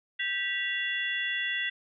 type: tone cluster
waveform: sine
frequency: 1570 / 1950 / 2766 / 3405 Hz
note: G6 / B6 / F7 / G#7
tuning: +2 / -23 / -17 / +42 cents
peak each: -38 / -30 / -35 / -36 dBFS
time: 0.19-1.7 s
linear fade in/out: 10 ms
effects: none